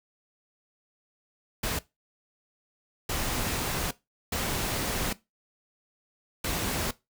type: noise bursts at uneven times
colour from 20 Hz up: pink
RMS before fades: -30 dBFS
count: 4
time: 1.63-1.79 / 3.09-3.91 / 4.32-5.13 / 6.44-6.91 s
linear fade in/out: 5 ms
effects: noise-tail reverb RT60 0.2 s tail -18 dB re dry